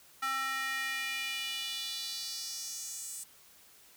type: tone with high-pass filter sweep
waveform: square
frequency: 267.1 Hz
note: C4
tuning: 36 cents sharp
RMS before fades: -37 dBFS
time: 0.22-3.24 s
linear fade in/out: 10 ms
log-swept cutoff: 1300 to 8300 Hz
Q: 3
effects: white hiss -59 dBFS RMS until 3.96 s